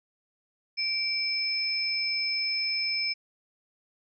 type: tone pair together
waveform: sine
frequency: 2331 / 5216 Hz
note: D7 / E8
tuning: -14 / -19 cents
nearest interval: octave + major second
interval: 1395 cents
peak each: -30 / -28 dBFS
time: 0.77-3.14 s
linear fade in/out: 20 ms
effects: none

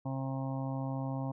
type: harmonic tone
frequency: 133.8 Hz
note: C3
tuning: 39 cents sharp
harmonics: 1 / 2 / 4 / 5 / 6 / 7 / 8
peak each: -35 / -38 / -45 / -46 / -46 / -47 / -51 dBFS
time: 0.05-1.32 s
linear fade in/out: 10 ms
effects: none

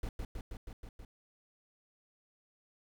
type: noise with echo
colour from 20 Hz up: brown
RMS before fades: -37 dBFS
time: 0.03-0.09 s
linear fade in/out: 2 ms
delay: 160 ms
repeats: 6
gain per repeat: -2 dB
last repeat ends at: 1.05 s
effects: none

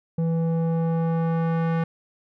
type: tone with low-pass filter sweep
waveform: square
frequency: 164.81 Hz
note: E3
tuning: in tune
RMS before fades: -23 dBFS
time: 0.18-1.84 s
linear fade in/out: 5 ms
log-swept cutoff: 430 to 1700 Hz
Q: 1
effects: none

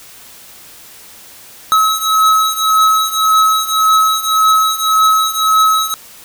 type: beating tone pair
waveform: square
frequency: 1286 / 1287.8 Hz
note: E6 / E6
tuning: -43 / -41 cents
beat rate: 1.8 Hz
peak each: -15 / -12 dBFS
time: 1.72-5.94 s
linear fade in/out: 0 ms
effects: white hiss -38 dBFS RMS until 6.24 s

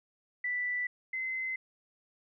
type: tone pair in turn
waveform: sine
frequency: 1975.5 / 2055 Hz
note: B6 / C7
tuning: 0 / -32 cents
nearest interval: minor second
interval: 68 cents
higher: second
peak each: -30 / -32 dBFS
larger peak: first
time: 0.44-0.87 / 1.13-1.56 s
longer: neither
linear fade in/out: 5 ms
effects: none

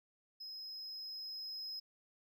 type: tone with level ramp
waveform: triangle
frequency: 5110 Hz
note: D#8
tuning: 45 cents sharp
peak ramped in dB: -44 to -40 dBFS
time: 0.4-1.8 s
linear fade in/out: 10 ms
effects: none

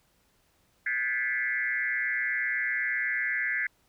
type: tone with frequency modulation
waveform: sine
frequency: 1858 Hz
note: A#6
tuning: 6 cents flat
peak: -26 dBFS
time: 0.86-3.67 s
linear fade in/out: 5 ms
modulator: 124 Hz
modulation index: 2.3
effects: pink hiss -68 dBFS RMS until 3.88 s

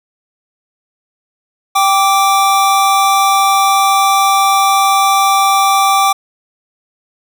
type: tone pair together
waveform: square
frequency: 784 / 1169.9 Hz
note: G5 / D6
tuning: 0 / -7 cents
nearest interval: perfect fifth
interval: 693 cents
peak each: -12 dBFS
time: 1.75-6.13 s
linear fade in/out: 10 ms
effects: none

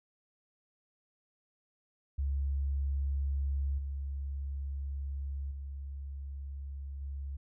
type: tone with level steps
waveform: sine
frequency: 69.3 Hz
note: C#2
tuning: in tune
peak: -29 / -34 / -38 / -36 dBFS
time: 2.18-7.37 s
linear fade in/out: 10 ms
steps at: 3.78 / 5.51 / 7.01 s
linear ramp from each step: 5 ms
effects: none

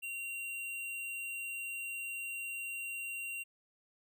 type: tone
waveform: square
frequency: 2758 Hz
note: F7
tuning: 22 cents flat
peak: -39 dBFS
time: 0.02-3.44 s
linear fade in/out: 20 ms
effects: none

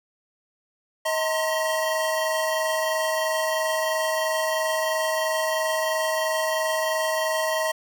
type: tone cluster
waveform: square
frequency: 633 / 914 / 1053 / 1922 Hz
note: D#5 / A#5 / C6 / B6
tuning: +30 / -34 / +11 / -48 cents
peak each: -25 / -31 / -32 / -32 dBFS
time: 1.05-7.72 s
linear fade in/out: 10 ms
effects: none

